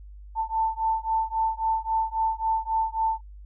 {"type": "beating tone pair", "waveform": "sine", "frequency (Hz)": [888, 891.7], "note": ["A5", "A5"], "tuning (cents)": [16, 23], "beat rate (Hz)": 3.7, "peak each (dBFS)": -26, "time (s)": [0.35, 3.21], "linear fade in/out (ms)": 50, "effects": ["added 50 Hz sine -41 dBFS peak until 3.45 s"]}